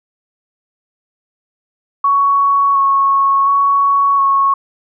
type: tone with vibrato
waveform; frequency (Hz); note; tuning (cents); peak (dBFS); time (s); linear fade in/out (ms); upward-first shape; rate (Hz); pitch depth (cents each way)
sine; 1108.7; C#6; 0; -9; 2.04-4.54; 5; square; 0.7; 12
effects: none